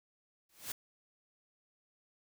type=noise with exponential growth; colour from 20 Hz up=white; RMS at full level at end=-36 dBFS; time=0.49-0.72 s; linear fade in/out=5 ms; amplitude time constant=50 ms; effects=none